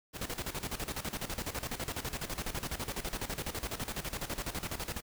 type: noise with tremolo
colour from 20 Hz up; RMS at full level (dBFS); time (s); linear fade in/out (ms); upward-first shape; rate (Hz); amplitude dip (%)
pink; -36; 0.13-5.02; 50; square; 12; 75
effects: none